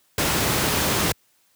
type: noise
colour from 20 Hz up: pink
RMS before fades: -21 dBFS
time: 0.18-1.12 s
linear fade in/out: 2 ms
effects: white hiss -63 dBFS RMS until 1.55 s + high-pass 80 Hz 12 dB/octave